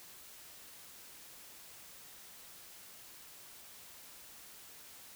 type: silence
effects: white hiss -54 dBFS RMS until 5.15 s